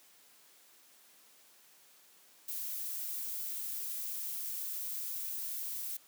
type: noise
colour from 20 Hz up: violet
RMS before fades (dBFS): -39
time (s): 2.48-5.97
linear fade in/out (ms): 5
effects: white hiss -62 dBFS RMS until 6.07 s + high-pass 200 Hz 12 dB/octave